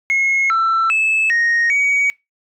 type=tone with pitch steps; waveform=sine; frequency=2167 / 1336 / 2612 / 1865 / 2256 Hz; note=C#7 / E6 / E7 / A#6 / C#7; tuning=-40 / +23 / -17 / 0 / +30 cents; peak=-11 dBFS; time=0.1-2.1 s; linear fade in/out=0 ms; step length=400 ms; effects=noise-tail reverb RT60 0.2 s tail -24 dB re dry + tanh soft clip ceiling -11 dBFS